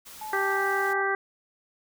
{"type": "noise", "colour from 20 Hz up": "white", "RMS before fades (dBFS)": -45, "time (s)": [0.05, 0.94], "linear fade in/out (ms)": 20}
{"type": "tone with pitch glide", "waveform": "sine", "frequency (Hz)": [862, 827.8], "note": ["A5", "G#5"], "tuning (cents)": [-36, -6], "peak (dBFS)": -34, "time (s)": [0.21, 1.02], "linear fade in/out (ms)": 5, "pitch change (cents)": -70, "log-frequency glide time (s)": [0.55, 0.61]}
{"type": "harmonic tone", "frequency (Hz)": 392, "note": "G4", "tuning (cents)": 0, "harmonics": [1, 2, 3, 4, 5], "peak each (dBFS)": [-29, -31, -31, -28, -32], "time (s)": [0.33, 1.15], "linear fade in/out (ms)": 2}
{"effects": []}